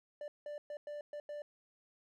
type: tone bursts at uneven times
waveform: triangle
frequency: 589 Hz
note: D5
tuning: 5 cents sharp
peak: -39 dBFS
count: 6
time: 0.21-0.28 / 0.46-0.58 / 0.7-0.77 / 0.87-1.01 / 1.13-1.2 / 1.29-1.42 s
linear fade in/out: 2 ms
effects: none